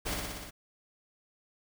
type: noise with echo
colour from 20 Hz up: pink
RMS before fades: -33 dBFS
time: 0.05-0.15 s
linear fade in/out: 20 ms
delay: 60 ms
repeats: 6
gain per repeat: -2 dB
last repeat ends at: 0.51 s
effects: none